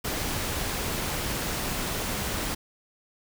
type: noise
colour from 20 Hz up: pink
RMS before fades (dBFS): -30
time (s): 0.04-2.55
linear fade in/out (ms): 10
effects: none